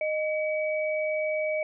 sine tone pair together, 617.9 / 2277 Hz, D#5 / C#7, -12 / +46 cents, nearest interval octave + major seventh, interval 2258 cents, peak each -26 / -32 dBFS, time 0.01-1.63 s, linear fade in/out 2 ms, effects none

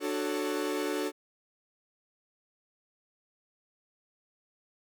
45% pulse chord, D major seventh, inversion none, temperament equal with one note detuned, 296.6 / 370 / 440 / 554.4 Hz, D4 / F#4 / A4 / C#5, +17 / 0 / 0 / 0 cents, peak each -34 / -35 / -35 / -39 dBFS, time 0-1.12 s, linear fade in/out 50 ms, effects none

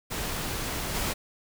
pink noise with level steps, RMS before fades -32 / -29 dBFS, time 0.1-1.14 s, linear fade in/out 20 ms, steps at 0.94 s, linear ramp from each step 10 ms, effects none

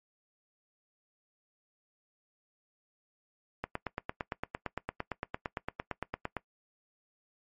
click train, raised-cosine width 0.5 ms, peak -18 dBFS, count 25, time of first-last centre 3.64-6.367 s, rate 8.8 Hz, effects noise-tail reverb RT60 0.1 s tail -20 dB re dry + MP3 48 kbps

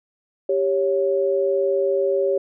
sine tone pair together, 393.1 / 554.4 Hz, G4 / C#5, +5 / 0 cents, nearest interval tritone, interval 595 cents, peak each -20 dBFS, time 0.49-2.38 s, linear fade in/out 5 ms, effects none

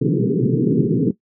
pink band-pass noise, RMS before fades -17 dBFS, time 0.01-1.11 s, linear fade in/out 5 ms, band 120 to 450 Hz, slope 96 dB/octave, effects noise-tail reverb RT60 0.1 s tail -17 dB re dry

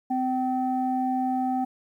sine tone pair together, 257 / 770 Hz, C4 / G5, -31 / -31 cents, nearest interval octave + perfect fifth, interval 1900 cents, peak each -25 dBFS, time 0.1-1.65 s, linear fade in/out 10 ms, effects tanh soft clip ceiling -16 dBFS + 10-bit

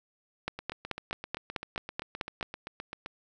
two click trains, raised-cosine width 0.3 ms, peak -22 / -15 dBFS, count 20 / 10, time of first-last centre 0.59-3.061 / 0.48-2.428 s, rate 7.69 / 4.62 Hz, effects none

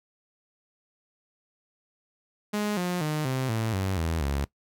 sawtooth tone with pitch steps, 208.7 / 178.56 / 152.78 / 130.72 / 111.84 / 95.69 / 81.87 / 70.05 Hz, G#3 / F3 / D#3 / C3 / A2 / G2 / E2 / C#2, +9 / +39 / -31 / -1 / +29 / -41 / -11 / +19 cents, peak -22 dBFS, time 2.53-4.45 s, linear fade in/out 10 ms, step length 240 ms, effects noise-tail reverb RT60 0.1 s tail -19 dB re dry

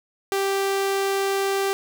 sawtooth tone, 392 Hz, G4, in tune, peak -17 dBFS, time 0.32-1.73 s, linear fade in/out 0 ms, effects none

